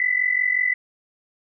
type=tone pair together; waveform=sine; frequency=1975.5 / 2021 Hz; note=B6 / B6; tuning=0 / +39 cents; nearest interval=unison; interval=39 cents; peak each=-21 dBFS; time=0-0.74 s; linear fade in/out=2 ms; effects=none